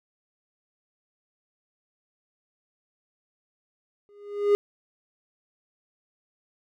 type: tone with exponential growth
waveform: triangle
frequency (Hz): 409.3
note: G#4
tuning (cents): -25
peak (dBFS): -12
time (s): 4.09-4.55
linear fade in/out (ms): 0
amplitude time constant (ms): 99
effects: none